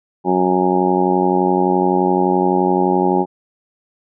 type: harmonic tone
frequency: 91.7 Hz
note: F#2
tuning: 15 cents flat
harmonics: 2 / 3 / 4 / 5 / 6 / 7 / 8 / 9 / 10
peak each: -20 / -21 / -17 / -29 / -26 / -28 / -29 / -18 / -26 dBFS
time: 0.24-3.26 s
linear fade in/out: 50 ms
effects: none